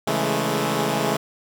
10% pulse chord, A major seventh, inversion first, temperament equal with one note detuned, 137.16 / 164.81 / 207.7 / 220 Hz, C#3 / E3 / G#3 / A3, -18 / 0 / 0 / 0 cents, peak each -18 dBFS, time 0.07-1.17 s, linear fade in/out 5 ms, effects none

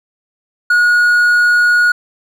triangle tone, 1448 Hz, F#6, 38 cents flat, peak -6 dBFS, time 0.7-1.92 s, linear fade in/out 5 ms, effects none

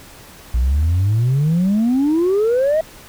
sine exponential sweep, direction up, 57.2 to 650 Hz, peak -11 dBFS, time 0.54-2.81 s, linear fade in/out 5 ms, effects tanh soft clip ceiling -11 dBFS + pink hiss -41 dBFS RMS until 3.08 s

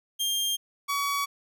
sawtooth tone pair in turn, 3200 / 1131.4 Hz, G7 / C#6, +35 / +35 cents, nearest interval octave + tritone, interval 1800 cents, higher first, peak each -22 dBFS, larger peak neither, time 0.19-0.57 / 0.88-1.26 s, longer neither, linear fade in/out 20 ms, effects none

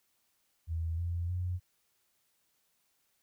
sine tone with pitch steps, 82.1 / 85.98 / 90.05 Hz, E2 / F2 / F#2, -6 / -27 / -46 cents, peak -31 dBFS, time 0.67-1.6 s, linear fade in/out 50 ms, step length 310 ms, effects white hiss -75 dBFS RMS until 3.22 s

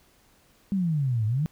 sine exponential two-way sweep, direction down then up, 203.1 to 104.4 to 165.6 Hz, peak -22 dBFS, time 0.72-1.46 s, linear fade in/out 0 ms, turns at 1.26 s, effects pink hiss -61 dBFS RMS until 1.51 s

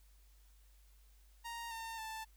sawtooth tone with pitch steps, 932.3 / 907.3 / 883 Hz, A#5 / A#5 / A5, 0 / -47 / +6 cents, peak -39 dBFS, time 1.44-2.25 s, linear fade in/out 20 ms, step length 270 ms, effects added 50 Hz sine -61 dBFS peak until 2.36 s + white hiss -72 dBFS RMS until 2.36 s

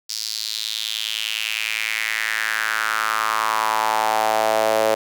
sawtooth tone with high-pass filter sweep, 109.8 Hz, A2, 3 cents flat, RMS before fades -22 dBFS, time 0.09-4.95 s, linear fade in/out 10 ms, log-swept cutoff 5000 to 550 Hz, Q 4, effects none

